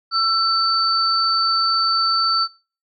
sine tone pair together, 1339 / 4548 Hz, E6 / C#8, +27 / +44 cents, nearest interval octave + major sixth, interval 2117 cents, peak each -18 dBFS, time 0.11-2.48 s, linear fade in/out 50 ms, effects noise-tail reverb RT60 0.4 s tail -26 dB re dry + MP3 96 kbps

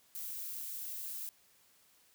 violet noise, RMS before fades -42 dBFS, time 0.15-1.29 s, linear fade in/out 0 ms, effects white hiss -67 dBFS RMS until 2.14 s

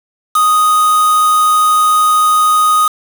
triangle tone with quantisation, 1244.5 Hz, D#6, in tune, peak -6 dBFS, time 0.35-2.88 s, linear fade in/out 5 ms, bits 3, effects none

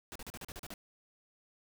pink noise bursts, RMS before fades -45 dBFS, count 9, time 0.12-0.739 s, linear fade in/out 0 ms, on 35 ms, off 38 ms, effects none

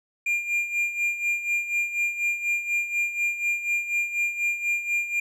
triangle tone with tremolo, 2400 Hz, D7, 37 cents sharp, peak -19 dBFS, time 0.26-5.2 s, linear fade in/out 5 ms, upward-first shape sine, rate 4.1 Hz, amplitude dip 70%, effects none

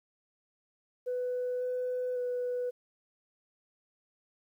sine tone with pitch steps, 497.7 / 501 / 493.9 Hz, B4 / B4 / B4, +13 / +25 / 0 cents, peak -29 dBFS, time 1.06-2.71 s, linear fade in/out 20 ms, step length 550 ms, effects tanh soft clip ceiling -27 dBFS + 11-bit

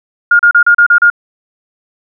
sine tone bursts, 1419 Hz, F6, 27 cents sharp, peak -3 dBFS, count 7, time 0.31-1.101 s, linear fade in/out 5 ms, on 83 ms, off 35 ms, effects none

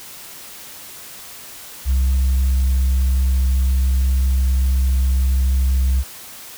sine tone, 65.3 Hz, C2, 3 cents flat, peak -11 dBFS, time 1.85-6.04 s, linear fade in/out 50 ms, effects tanh soft clip ceiling -12 dBFS + white hiss -37 dBFS RMS until 6.57 s

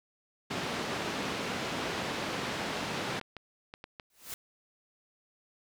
pink band-pass noise, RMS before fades -35 dBFS, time 0.5-3.2 s, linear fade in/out 10 ms, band 170 to 4400 Hz, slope 12 dB/octave
clicks, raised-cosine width 0.3 ms, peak -27 dBFS, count 9, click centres 2.597 / 2.675 / 2.77 / 2.927 / 3.213 / 3.367 / 3.739 / 3.841 / 3.998 s
white noise with exponential growth, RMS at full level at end -36 dBFS, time 4.1-4.34 s, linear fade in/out 2 ms, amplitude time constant 52 ms
effects none

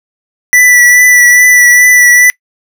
square tone with vibrato, 1968 Hz, B6, 7 cents flat, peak -3 dBFS, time 0.53-2.3 s, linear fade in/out 0 ms, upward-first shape triangle, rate 2.4 Hz, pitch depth 23 cents each way, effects noise-tail reverb RT60 0.1 s tail -23 dB re dry

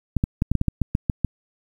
clicks, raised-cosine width 5 ms, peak -7 dBFS, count 11, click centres 0.167 / 0.239 / 0.421 / 0.516 / 0.553 / 0.614 / 0.683 / 0.817 / 0.951 / 1.098 / 1.247 s, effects 8-bit

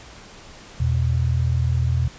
sine tone pair together, 82.41 / 122.3 Hz, E2 / B2, 0 / -16 cents, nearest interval perfect fifth, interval 684 cents, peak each -20 dBFS, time 0.8-2.08 s, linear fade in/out 5 ms, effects pink hiss -43 dBFS RMS until 2.18 s + resampled to 16000 Hz

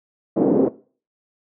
white band-pass noise, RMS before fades -17 dBFS, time 0.36-0.69 s, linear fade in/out 10 ms, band 200 to 460 Hz, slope 24 dB/octave, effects noise-tail reverb RT60 0.4 s tail -19 dB re dry

